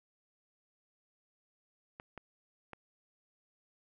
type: clicks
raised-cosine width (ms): 0.5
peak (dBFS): -30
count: 3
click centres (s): 1.999 / 2.177 / 2.733
effects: none